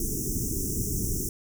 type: band-stop noise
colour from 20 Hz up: pink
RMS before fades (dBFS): -29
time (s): 0-1.29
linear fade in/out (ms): 2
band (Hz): 430 to 5600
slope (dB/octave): 96
effects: none